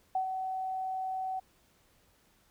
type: tone with ADSR envelope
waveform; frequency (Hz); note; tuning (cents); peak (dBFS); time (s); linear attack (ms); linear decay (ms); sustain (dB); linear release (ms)
sine; 755; F#5; +35; -26; 0.15-1.4; 4; 100; -6; 12
effects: pink hiss -67 dBFS RMS until 2.5 s